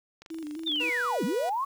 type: click train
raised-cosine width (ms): 0.2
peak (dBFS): -30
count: 21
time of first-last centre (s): 0.22-1.05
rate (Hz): 24.1
type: tone with vibrato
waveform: sine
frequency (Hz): 311.1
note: D#4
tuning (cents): 0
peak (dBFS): -34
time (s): 0.3-0.9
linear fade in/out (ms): 10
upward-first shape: square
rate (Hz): 3.8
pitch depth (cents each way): 71
type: linear two-way sweep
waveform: sine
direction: down then up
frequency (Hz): 3683 to 169.4 to 1137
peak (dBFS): -26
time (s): 0.66-1.65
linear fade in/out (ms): 10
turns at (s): 1.24
type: tone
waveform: sawtooth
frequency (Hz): 488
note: B4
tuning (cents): -21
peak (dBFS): -30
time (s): 0.8-1.5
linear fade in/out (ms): 10
effects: 9-bit